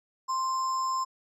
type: tone with sample-and-hold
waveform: sine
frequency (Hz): 1046.5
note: C6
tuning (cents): 0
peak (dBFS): -26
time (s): 0.28-1.05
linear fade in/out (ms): 20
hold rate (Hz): 6300
effects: resampled to 24000 Hz